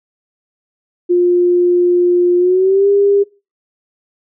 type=tone with pitch glide; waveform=sine; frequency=353.8 to 401.7 Hz; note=F4 to G4; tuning=+23 to +42 cents; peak=-8 dBFS; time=1.09-3.24 s; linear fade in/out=20 ms; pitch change=+219 cents; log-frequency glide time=2.38-2.88 s; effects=noise-tail reverb RT60 0.3 s tail -22 dB re dry